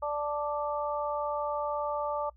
harmonic tone, 293.7 Hz, D4, in tune, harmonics 2 / 3 / 4, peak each -32 / -34 / -35 dBFS, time 0.02-2.3 s, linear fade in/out 10 ms, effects noise-tail reverb RT60 0.1 s tail -23 dB re dry + added 60 Hz sine -55 dBFS peak until 2.36 s

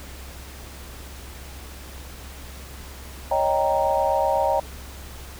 sine chord, Eb dominant seventh, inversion third, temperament equal, 554.4 / 622.3 / 784 / 932.3 Hz, Db5 / Eb5 / G5 / Bb5, 0 / 0 / 0 / 0 cents, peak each -24 dBFS, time 3.31-4.6 s, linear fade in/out 5 ms, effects added 67 Hz sine -39 dBFS peak until 5.39 s + pink hiss -42 dBFS RMS until 5.39 s

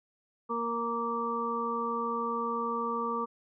harmonic tone, 233.1 Hz, A#3, in tune, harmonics 1 / 2 / 4 / 5, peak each -37 / -35 / -37 / -32 dBFS, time 0.49-3.26 s, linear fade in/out 20 ms, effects none

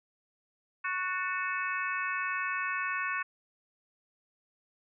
harmonic tone with a mistuned harmonic, 370 Hz, F#4, in tune, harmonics 3 / 4 / 5 / 6 / 7, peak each -35 / -35 / -37 / -40 / -38 dBFS, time 0.84-3.23 s, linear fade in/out 10 ms, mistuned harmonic 5, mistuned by -49 cents, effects none

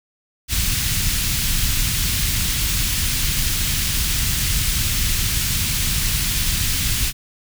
pink band-stop noise, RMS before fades -20 dBFS, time 0.48-7.13 s, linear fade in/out 50 ms, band 130 to 2600 Hz, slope 12 dB/octave, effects none

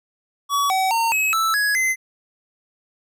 square tone with pitch steps, 1133 / 759 / 915 / 2563 / 1319 / 1672 / 2056 Hz, C#6 / F#5 / A#5 / E7 / E6 / G#6 / C7, +37 / +44 / -32 / -49 / +1 / +11 / -31 cents, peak -18 dBFS, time 0.49-1.96 s, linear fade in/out 50 ms, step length 210 ms, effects none

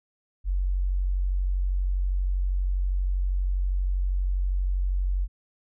sine tone, 46.25 Hz, F#1, in tune, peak -22 dBFS, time 0.44-5.28 s, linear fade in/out 50 ms, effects none

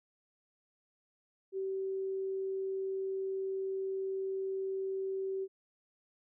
sine tone, 384.4 Hz, G4, 34 cents flat, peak -33 dBFS, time 1.52-5.48 s, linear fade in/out 50 ms, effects none

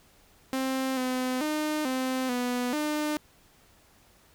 sawtooth tone with pitch steps, 263.5 / 255 / 305 / 259.1 / 246.6 / 301.3 Hz, C4 / C4 / D#4 / C4 / B3 / D4, +12 / -44 / -34 / -17 / -2 / +44 cents, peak -23 dBFS, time 0.53-3.17 s, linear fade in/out 0 ms, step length 440 ms, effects pink hiss -60 dBFS RMS until 4.34 s

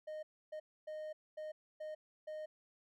triangle tone bursts at uneven times, 617 Hz, D#5, 15 cents flat, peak -40 dBFS, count 6, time 0.07-0.23 / 0.52-0.6 / 0.87-1.13 / 1.37-1.52 / 1.8-1.95 / 2.27-2.46 s, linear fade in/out 10 ms, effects none

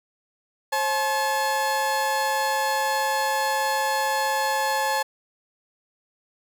30% pulse tone pair together, 537 / 858.4 Hz, C5 / A5, +45 / -43 cents, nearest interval minor sixth, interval 812 cents, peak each -25 / -20 dBFS, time 0.72-5.03 s, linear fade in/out 10 ms, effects none

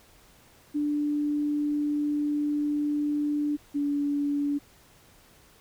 sine tone pair in turn, 294.4 / 287.5 Hz, D4 / D4, +4 / -37 cents, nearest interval unison, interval 41 cents, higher first, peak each -24 dBFS, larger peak neither, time 0.74-3.57 / 3.74-4.59 s, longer first, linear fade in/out 20 ms, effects pink hiss -57 dBFS RMS until 5.6 s

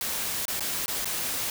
white noise with dropouts, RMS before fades -30 dBFS, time 0.01-1.5 s, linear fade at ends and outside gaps 1 ms, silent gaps 0.454-0.481 / 0.596-0.606 / 0.86-0.88 / 1.046-1.055 s, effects none

